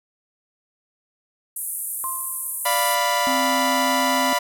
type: band-pass noise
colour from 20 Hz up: pink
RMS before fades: -29 dBFS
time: 1.56-2.95 s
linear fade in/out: 5 ms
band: 9200 to 13000 Hz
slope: 48 dB/octave
type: tone with exponential decay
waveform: sine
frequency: 1049 Hz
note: C6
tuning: 4 cents sharp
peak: -25 dBFS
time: 2.04-2.73 s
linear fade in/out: 0 ms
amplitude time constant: 150 ms
type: chord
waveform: sawtooth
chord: B diminished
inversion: first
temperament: equal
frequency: 587.3 / 698.5 / 987.8 Hz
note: D5 / F5 / B5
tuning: 0 / 0 / 0 cents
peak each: -22 / -21 / -17 dBFS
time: 2.65-4.39 s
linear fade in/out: 10 ms
type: harmonic tone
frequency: 261.6 Hz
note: C4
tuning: in tune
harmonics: 1 / 3 / 5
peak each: -25 / -35 / -39 dBFS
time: 3.27-4.33 s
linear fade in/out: 0 ms
effects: none